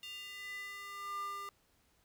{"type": "tone with high-pass filter sweep", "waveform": "square", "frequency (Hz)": 400, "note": "G4", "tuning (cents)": 35, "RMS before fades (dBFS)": -44, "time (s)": [0.03, 1.49], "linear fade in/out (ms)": 0, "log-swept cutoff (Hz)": [3000, 940], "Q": 5, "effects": ["pink hiss -72 dBFS RMS until 2.04 s"]}